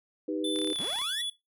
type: chord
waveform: sine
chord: Eb augmented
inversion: none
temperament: equal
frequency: 311.1 / 392 / 493.9 Hz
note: Eb4 / G4 / B4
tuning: 0 / 0 / 0 cents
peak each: -31 / -35 / -35 dBFS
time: 0.28-0.73 s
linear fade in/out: 5 ms
type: tone with pitch glide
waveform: square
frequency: 3520 to 3420 Hz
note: A7 to A7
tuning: 0 to -50 cents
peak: -31 dBFS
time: 0.44-1.3 s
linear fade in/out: 5 ms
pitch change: -50 cents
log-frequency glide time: 0.72-0.8 s
type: click train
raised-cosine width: 0.2 ms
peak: -25 dBFS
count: 17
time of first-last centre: 0.56-1.016 s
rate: 35.1 Hz
type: linear sweep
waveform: sawtooth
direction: up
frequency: 115.3 to 1975 Hz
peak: -33 dBFS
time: 0.79-1.22 s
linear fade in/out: 10 ms
effects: noise-tail reverb RT60 0.2 s tail -18 dB re dry